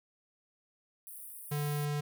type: high-pass noise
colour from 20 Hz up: pink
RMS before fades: -47 dBFS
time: 1.07-1.85 s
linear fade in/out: 0 ms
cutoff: 9000 Hz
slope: 96 dB/octave
type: tone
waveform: square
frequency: 146.83 Hz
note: D3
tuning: in tune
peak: -32 dBFS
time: 1.51-2.01 s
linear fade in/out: 10 ms
effects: none